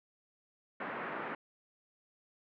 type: band-pass noise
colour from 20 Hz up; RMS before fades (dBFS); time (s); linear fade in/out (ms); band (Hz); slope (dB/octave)
white; -40; 0.8-1.35; 5; 170 to 1900; 24
effects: low-pass 3000 Hz 12 dB/octave